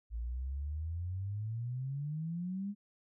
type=exponential sweep; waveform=sine; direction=up; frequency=55 to 207.7 Hz; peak=-35 dBFS; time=0.1-2.75 s; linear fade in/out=50 ms; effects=none